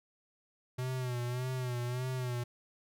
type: tone with vibrato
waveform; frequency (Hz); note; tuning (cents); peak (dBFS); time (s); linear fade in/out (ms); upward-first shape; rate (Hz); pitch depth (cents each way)
square; 125.2; B2; +24; -34; 0.78-2.44; 10; sine; 1.7; 59
effects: none